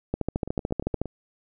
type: two click trains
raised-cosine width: 2 ms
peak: -20 / -12 dBFS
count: 7 / 13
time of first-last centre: 0.36-1.057 / 0.14-1.016 s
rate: 8.61 / 13.7 Hz
effects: none